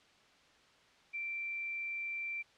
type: tone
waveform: sine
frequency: 2349 Hz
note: D7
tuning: in tune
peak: -36 dBFS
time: 1.13-2.43 s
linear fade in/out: 20 ms
effects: white hiss -64 dBFS RMS until 2.57 s + low-pass 4000 Hz 12 dB/octave